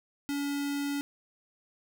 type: tone with notch filter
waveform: square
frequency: 284.4 Hz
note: C#4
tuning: 45 cents sharp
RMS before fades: -32 dBFS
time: 0.29-1.01 s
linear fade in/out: 0 ms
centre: 660 Hz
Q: 0.9
effects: none